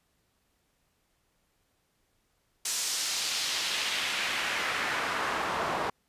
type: noise with band-pass filter sweep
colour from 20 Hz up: pink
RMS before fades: -31 dBFS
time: 2.65-5.9 s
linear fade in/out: 5 ms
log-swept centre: 7100 to 820 Hz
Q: 1.2
effects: pink hiss -73 dBFS RMS until 6.08 s + resampled to 32000 Hz